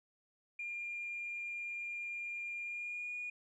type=tone with pitch glide; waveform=sine; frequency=2403 to 2445 Hz; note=D7 to D#7; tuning=+39 to -31 cents; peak=-38 dBFS; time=0.59-3.3 s; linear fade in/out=5 ms; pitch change=+30 cents; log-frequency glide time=2.62-3.15 s; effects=tanh soft clip ceiling -34 dBFS